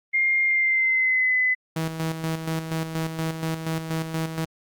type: tone with pitch glide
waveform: sine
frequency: 2119 to 2015 Hz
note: C7 to B6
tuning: +21 to +34 cents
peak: -18 dBFS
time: 0.13-1.55 s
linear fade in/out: 20 ms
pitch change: -87 cents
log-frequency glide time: 0.45-1.35 s
type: tone with tremolo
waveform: sawtooth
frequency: 161.3 Hz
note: E3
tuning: 37 cents flat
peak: -20 dBFS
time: 1.76-4.45 s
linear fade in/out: 5 ms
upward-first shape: square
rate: 4.2 Hz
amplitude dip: 55%
effects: Opus 32 kbps